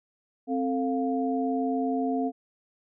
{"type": "tone cluster", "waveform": "sine", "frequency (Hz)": [263.7, 444.9, 704], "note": ["C4", "A4", "F5"], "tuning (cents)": [14, 19, 14], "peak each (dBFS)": [-26, -32, -31], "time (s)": [0.47, 2.32], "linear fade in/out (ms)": 50, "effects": []}